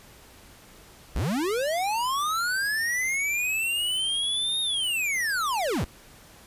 square linear two-way sweep, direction up then down, 32.7 to 3729 to 32.7 Hz, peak -25 dBFS, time 1.15-5.85 s, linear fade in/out 10 ms, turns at 4.61 s, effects pink hiss -51 dBFS RMS until 6.46 s + resampled to 32000 Hz

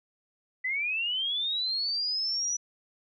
sine linear sweep, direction up, 1975.5 to 5920 Hz, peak -27 dBFS, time 0.64-2.57 s, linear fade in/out 10 ms, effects none

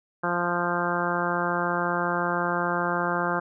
harmonic tone, 174.61 Hz, F3, in tune, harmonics 1 / 2 / 3 / 4 / 5 / 6 / 7 / 8 / 9, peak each -32 / -32 / -32 / -32 / -32 / -32 / -32 / -32 / -32 dBFS, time 0.23-3.4 s, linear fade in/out 10 ms, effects none

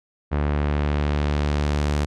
sawtooth tone with low-pass filter sweep, 73.42 Hz, D2, in tune, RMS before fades -22 dBFS, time 0.31-2.06 s, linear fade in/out 20 ms, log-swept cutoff 1800 to 8000 Hz, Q 0.84, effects none

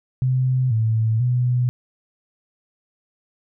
sine tone with pitch steps, 128.7 / 111.4 / 123.9 Hz, C3 / A2 / B2, -28 / +22 / +6 cents, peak -16 dBFS, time 0.22-1.69 s, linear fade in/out 0 ms, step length 490 ms, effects none

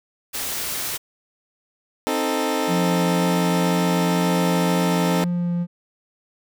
white noise, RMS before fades -27 dBFS, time 0.33-0.98 s, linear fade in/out 20 ms
20% pulse chord, A diminished, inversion first, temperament equal, 261.6 / 311.1 / 440 Hz, C4 / Eb4 / A4, 0 / 0 / 0 cents, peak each -20 dBFS, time 2.07-5.24 s, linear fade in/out 0 ms
triangle tone with vibrato, 174.61 Hz, F3, in tune, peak -18 dBFS, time 2.67-5.67 s, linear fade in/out 50 ms, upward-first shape triangle, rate 2 Hz, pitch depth 11 cents each way
effects none

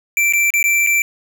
square tone with dropouts, 2343 Hz, D7, 5 cents flat, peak -13 dBFS, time 0.17-1.02 s, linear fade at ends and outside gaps 1 ms, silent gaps 0.325-0.335 / 0.504-0.538 / 0.628-0.64 / 0.865-0.871 s, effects none

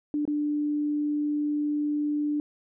sine tone with dropouts, 295.8 Hz, D4, 13 cents sharp, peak -24 dBFS, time 0.14-2.4 s, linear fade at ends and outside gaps 1 ms, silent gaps 0.253-0.277 s, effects none

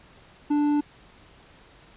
sine tone with hard clipping, 293.7 Hz, D4, in tune, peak -21 dBFS, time 0.5-0.81 s, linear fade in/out 10 ms, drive 6 dB, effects pink hiss -53 dBFS RMS until 1.96 s + resampled to 8000 Hz

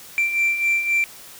sine beating tone pair, 2349 / 2352.8 Hz, D7 / D7, 0 / +3 cents, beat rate 3.8 Hz, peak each -23 / -17 dBFS, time 0.18-1.04 s, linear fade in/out 0 ms, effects tanh soft clip ceiling -14 dBFS + white hiss -42 dBFS RMS until 1.39 s

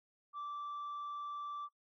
sine tone, 1167 Hz, D6, 11 cents flat, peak -38 dBFS, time 0.33-1.69 s, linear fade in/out 50 ms, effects noise-tail reverb RT60 0.1 s tail -18 dB re dry + tanh soft clip ceiling -39 dBFS

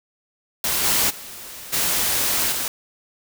white noise with level steps, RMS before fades -22 / -19 / -37 / -21 / -25 dBFS, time 0.64-2.68 s, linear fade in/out 2 ms, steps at 0.83 / 1.09 / 1.72 / 2.51 s, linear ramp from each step 20 ms, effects none

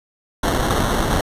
pink noise with sample-and-hold, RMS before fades -19 dBFS, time 0.43-1.21 s, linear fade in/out 5 ms, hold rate 2450 Hz, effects resampled to 32000 Hz

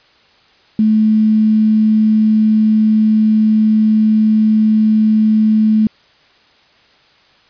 sine tone with quantisation, 216.6 Hz, A3, 27 cents flat, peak -8 dBFS, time 0.79-5.87 s, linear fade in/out 2 ms, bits 6, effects white hiss -50 dBFS RMS until 7.49 s + resampled to 11025 Hz

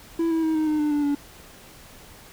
triangle tone with pitch steps, 331.7 / 324.9 / 318.2 / 311.6 / 305.2 / 298.9 / 292.8 / 286.8 Hz, E4 / E4 / D#4 / D#4 / D#4 / D4 / D4 / D4, +11 / -25 / +39 / +3 / -33 / +31 / -5 / -41 cents, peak -18 dBFS, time 0.19-1.15 s, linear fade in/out 5 ms, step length 120 ms, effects pink hiss -47 dBFS RMS until 2.32 s

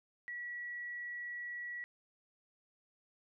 sine tone, 1934 Hz, B6, 37 cents flat, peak -40 dBFS, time 0.28-1.84 s, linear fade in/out 0 ms, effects none

